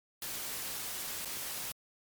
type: noise with dropouts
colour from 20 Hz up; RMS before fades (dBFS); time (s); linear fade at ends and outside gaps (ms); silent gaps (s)
white; -39; 0.22-1.72; 2; 1.249-1.255
effects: MP3 96 kbps